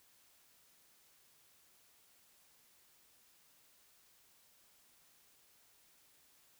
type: silence
effects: white hiss -68 dBFS RMS until 6.59 s